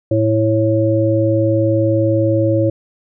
harmonic tone, 110 Hz, A2, in tune, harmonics 1 / 3 / 5, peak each -16 / -16 / -16 dBFS, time 0.11-2.7 s, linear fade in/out 5 ms, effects none

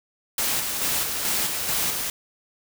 white noise with tremolo, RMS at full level -24 dBFS, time 0.38-2.1 s, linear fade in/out 2 ms, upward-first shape square, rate 2.3 Hz, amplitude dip 35%, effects none

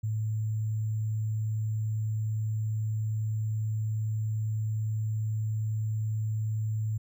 sine tone with sample-and-hold, 108.8 Hz, A2, 19 cents flat, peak -27 dBFS, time 0.03-6.98 s, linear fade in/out 10 ms, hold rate 7350 Hz, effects none

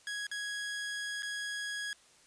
sawtooth tone with dropouts, 1661.2 Hz, G#6, in tune, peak -32 dBFS, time 0.07-1.93 s, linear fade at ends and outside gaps 1 ms, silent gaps 0.268-0.314 / 1.223-1.23 s, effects white hiss -62 dBFS RMS until 2.26 s + resampled to 22050 Hz

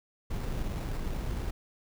brown noise with sample-and-hold, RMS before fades -33 dBFS, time 0.3-1.51 s, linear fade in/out 10 ms, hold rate 3150 Hz, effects none

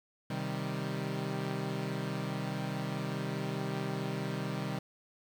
sawtooth chord, C minor, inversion none, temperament equal, 130.81 / 155.56 / 196 Hz, C3 / Eb3 / G3, 0 / 0 / 0 cents, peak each -34 / -34 / -34 dBFS, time 0.3-4.79 s, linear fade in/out 5 ms, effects low-pass 5000 Hz 12 dB/octave + 9-bit

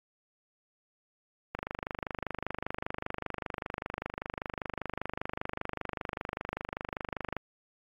click train, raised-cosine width 0.5 ms, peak -18 dBFS, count 147, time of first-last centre 1.55-7.367 s, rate 25.1 Hz, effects AAC 32 kbps

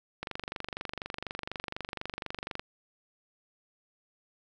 click train, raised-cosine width 0.3 ms, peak -19 dBFS, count 58, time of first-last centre 0.23-2.595 s, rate 24.1 Hz, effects none

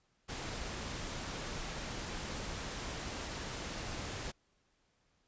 pink noise, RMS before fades -41 dBFS, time 0.28-4.32 s, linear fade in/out 20 ms, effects pink hiss -75 dBFS RMS until 5.27 s + resampled to 16000 Hz

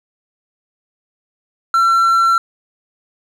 triangle tone, 1353 Hz, E6, 45 cents sharp, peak -8 dBFS, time 1.74-2.38 s, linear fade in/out 2 ms, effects none

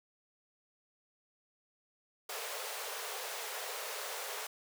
pink high-pass noise, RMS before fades -41 dBFS, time 2.29-4.47 s, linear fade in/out 5 ms, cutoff 410 Hz, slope 96 dB/octave, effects none

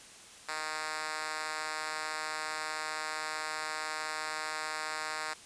5% pulse tone with high-pass filter, 155.4 Hz, D#3, 2 cents flat, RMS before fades -37 dBFS, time 0.48-5.34 s, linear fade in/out 10 ms, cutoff 850 Hz, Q 0.62, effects white hiss -52 dBFS RMS until 5.45 s + resampled to 22050 Hz

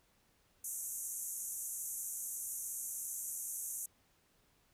white band-pass noise, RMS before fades -42 dBFS, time 0.64-3.86 s, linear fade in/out 5 ms, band 6100 to 13000 Hz, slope 96 dB/octave, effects pink hiss -72 dBFS RMS until 4.73 s

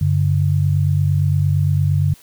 sine tone pair together, 95.37 / 144.1 Hz, G2 / D3, -47 / -33 cents, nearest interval perfect fifth, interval 714 cents, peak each -16 dBFS, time 0.01-2.14 s, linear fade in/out 5 ms, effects white hiss -48 dBFS RMS until 2.22 s

